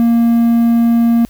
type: tone with quantisation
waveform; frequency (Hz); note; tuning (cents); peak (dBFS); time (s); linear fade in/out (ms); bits
triangle; 233.1; A#3; 0; -6; 0-1.25; 0; 6
effects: added 50 Hz sine -41 dBFS peak until 1.29 s + white hiss -49 dBFS RMS until 1.29 s